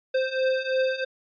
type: beating tone pair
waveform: square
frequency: 520 / 523 Hz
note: C5 / C5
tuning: -11 / -1 cents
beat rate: 3 Hz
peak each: -28 / -25 dBFS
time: 0.14-1.05 s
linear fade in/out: 10 ms
effects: resampled to 11025 Hz